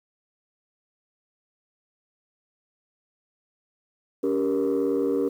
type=chord; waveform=sine; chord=G diminished; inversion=second; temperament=just; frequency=282.2 / 392 / 470.4 Hz; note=Db4 / G4 / Bb4; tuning=+31 / 0 / +16 cents; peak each=-24 dBFS; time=4.23-5.29 s; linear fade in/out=10 ms; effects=tanh soft clip ceiling -17 dBFS + 9-bit